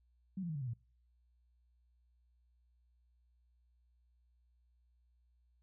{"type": "tone with pitch steps", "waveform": "sine", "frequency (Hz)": [190, 172.23, 156.12, 141.52, 128.28, 116.29], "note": ["F#3", "F3", "D#3", "C#3", "C3", "A#2"], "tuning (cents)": [46, -24, 6, 36, -34, -4], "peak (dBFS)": -37, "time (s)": [0.37, 0.736], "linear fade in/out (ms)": 5, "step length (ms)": 61, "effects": ["noise-tail reverb RT60 0.4 s tail -23 dB re dry", "added 60 Hz sine -69 dBFS peak until 5.62 s"]}